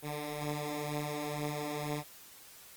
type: beating tone pair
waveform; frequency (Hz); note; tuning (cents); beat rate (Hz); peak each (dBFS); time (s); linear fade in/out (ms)
10% pulse; 146.83 / 148.93; D3 / D3; 0 / +25; 2.1; -32 / -28; 0.02-2.04; 50
effects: white hiss -54 dBFS RMS until 2.76 s + Opus 24 kbps